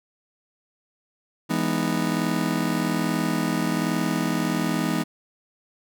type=chord; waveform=40% pulse; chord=E major seventh; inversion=none; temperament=just; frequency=164.81 / 206 / 247.2 / 309 Hz; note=E3 / G#3 / B3 / D#4; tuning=0 / -14 / +2 / -12 cents; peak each=-27 dBFS; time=1.49-5.04 s; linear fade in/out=20 ms; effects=none